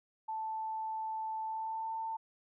sine tone with pitch glide, 880 to 894.3 Hz, A5 to A5, 0 to +28 cents, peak -35 dBFS, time 0.28-2.17 s, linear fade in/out 10 ms, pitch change +28 cents, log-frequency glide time 1.44-1.93 s, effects none

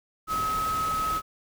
sine tone in noise, 1281 Hz, E6, 50 cents flat, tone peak -25 dBFS, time 0.27-1.22 s, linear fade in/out 50 ms, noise pink, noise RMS -36 dBFS, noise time 0.27-1.22 s, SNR +8 dB, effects none

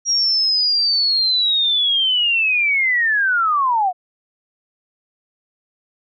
sine linear sweep, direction down, 5680 to 698.5 Hz, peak -14 dBFS, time 0.05-3.93 s, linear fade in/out 50 ms, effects none

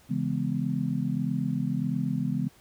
sine chord, C# minor seventh, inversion none, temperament just, 138.59 / 166.31 / 207.9 / 249.5 Hz, C#3 / E3 / G#3 / B3, 0 / +16 / +2 / +18 cents, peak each -31 dBFS, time 0.09-2.49 s, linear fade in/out 20 ms, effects pink hiss -58 dBFS RMS until 2.6 s

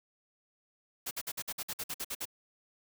white noise bursts, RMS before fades -37 dBFS, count 12, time 1.06-2.255 s, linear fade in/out 10 ms, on 51 ms, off 53 ms, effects none

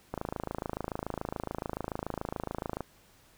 click train, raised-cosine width 1 ms, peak -19 dBFS, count 73, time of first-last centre 0.14-2.807 s, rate 27 Hz, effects pink hiss -61 dBFS RMS until 3.37 s

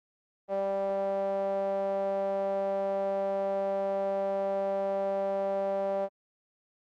sawtooth tone with band-pass filter, 196 Hz, G3, in tune, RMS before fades -30 dBFS, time 0.48-6.09 s, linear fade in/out 50 ms, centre 640 Hz, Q 8.4, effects Opus 24 kbps

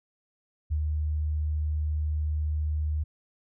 sine tone with ADSR envelope, 76.2 Hz, D#2, 36 cents flat, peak -23 dBFS, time 0.7-3.04 s, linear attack 23 ms, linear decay 66 ms, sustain -2 dB, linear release 13 ms, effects none

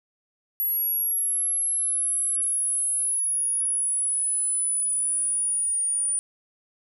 sine linear sweep, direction down, 11450 to 9420 Hz, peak -22 dBFS, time 0.6-6.19 s, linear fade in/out 0 ms, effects none

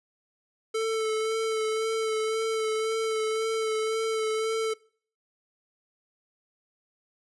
square tone with vibrato, 441.2 Hz, A4, 5 cents sharp, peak -26 dBFS, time 0.74-4.74 s, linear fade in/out 10 ms, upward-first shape sine, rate 1.9 Hz, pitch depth 20 cents each way, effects noise-tail reverb RT60 0.5 s tail -24 dB re dry + resampled to 24000 Hz

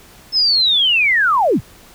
sine linear sweep, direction down, 5274 to 58.2 Hz, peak -11 dBFS, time 0.32-1.61 s, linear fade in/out 50 ms, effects pink hiss -44 dBFS RMS until 1.94 s

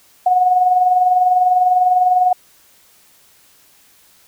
sine tone with tremolo, 730 Hz, F#5, 24 cents flat, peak -8 dBFS, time 0.26-2.33 s, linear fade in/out 5 ms, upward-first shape sine, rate 20 Hz, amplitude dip 50%, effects white hiss -51 dBFS RMS until 4.27 s

